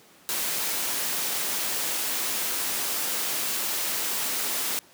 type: noise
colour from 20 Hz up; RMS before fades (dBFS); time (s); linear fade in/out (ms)
white; -28; 0.29-4.79; 0
effects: pink hiss -54 dBFS RMS until 4.93 s + high-pass 200 Hz 12 dB/octave